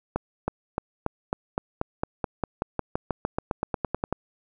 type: accelerating click train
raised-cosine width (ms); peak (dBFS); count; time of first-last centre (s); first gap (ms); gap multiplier
1; -11; 23; 0.16-4.126; 320; 0.94
effects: none